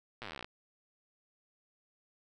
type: slowing click train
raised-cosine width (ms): 0.3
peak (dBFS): -26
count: 19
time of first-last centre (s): 0.22-0.445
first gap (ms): 8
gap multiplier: 1.05
effects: none